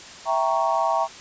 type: chord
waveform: sine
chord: E diminished seventh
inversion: none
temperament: equal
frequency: 659.3 / 784 / 932.3 / 1108.7 Hz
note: E5 / G5 / Bb5 / Db6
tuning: 0 / 0 / 0 / 0 cents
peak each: -24 / -25 / -24 / -26 dBFS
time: 0.25-1.08 s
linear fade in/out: 50 ms
effects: white hiss -41 dBFS RMS until 1.2 s + resampled to 16000 Hz